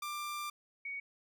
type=tone pair in turn; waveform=sawtooth / sine; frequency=1186 / 2239 Hz; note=D6 / C#7; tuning=+17 / +17 cents; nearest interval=major seventh; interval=1100 cents; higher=second; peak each=-34 / -38 dBFS; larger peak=first; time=0.02-0.5 / 0.85-1 s; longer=first; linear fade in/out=5 ms; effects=none